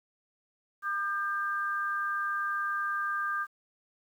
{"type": "tone pair together", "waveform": "sine", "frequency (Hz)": [1205.4, 1585], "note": ["D6", "G6"], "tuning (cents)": [45, 19], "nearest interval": "perfect fourth", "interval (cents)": 474, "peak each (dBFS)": [-31, -32], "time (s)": [0.82, 3.47], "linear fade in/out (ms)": 50, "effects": ["10-bit"]}